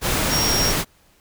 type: tone in noise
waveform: sine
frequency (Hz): 5588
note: F8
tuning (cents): 0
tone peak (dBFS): -20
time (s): 0.29-0.74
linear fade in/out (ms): 50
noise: pink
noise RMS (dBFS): -21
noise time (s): 0.01-0.85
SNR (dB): -2
effects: pink hiss -57 dBFS RMS until 1.2 s